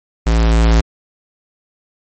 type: tone with level ramp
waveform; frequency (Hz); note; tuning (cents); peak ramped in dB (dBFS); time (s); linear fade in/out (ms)
square; 56; A1; +31; -11 to -8; 0.26-0.81; 10
effects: MP3 32 kbps